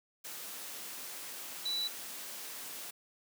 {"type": "tone in noise", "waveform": "sine", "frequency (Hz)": 3951, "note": "B7", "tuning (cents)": 0, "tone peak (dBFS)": -32, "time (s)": [1.65, 1.88], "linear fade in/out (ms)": 10, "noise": "white", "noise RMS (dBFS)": -44, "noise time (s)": [0.24, 2.91], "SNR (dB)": 9, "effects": ["high-pass 200 Hz 12 dB/octave"]}